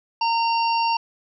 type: harmonic tone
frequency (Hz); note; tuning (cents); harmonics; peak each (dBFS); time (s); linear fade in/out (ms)
920; A#5; -23; 1 / 3 / 5 / 6; -19 / -28 / -31 / -33; 0.21-0.97; 5
effects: none